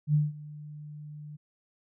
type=tone with ADSR envelope; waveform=sine; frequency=149.5 Hz; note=D3; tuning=31 cents sharp; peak=-19 dBFS; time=0.07-1.37 s; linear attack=72 ms; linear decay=180 ms; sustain=-21 dB; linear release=17 ms; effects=none